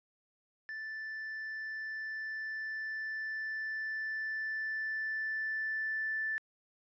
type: tone with level ramp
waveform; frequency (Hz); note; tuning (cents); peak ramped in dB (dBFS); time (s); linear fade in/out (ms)
triangle; 1760; A6; 0; -37 to -28; 0.69-6.38; 0
effects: tanh soft clip ceiling -30 dBFS + resampled to 16000 Hz